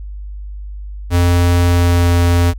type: tone with pitch glide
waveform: square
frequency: 87.5 to 86.75 Hz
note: F2 to F2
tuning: +4 to -11 cents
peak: -10 dBFS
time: 1.1-2.54 s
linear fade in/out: 50 ms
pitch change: -15 cents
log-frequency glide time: 1.65-2.14 s
effects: added 50 Hz sine -25 dBFS peak until 2.58 s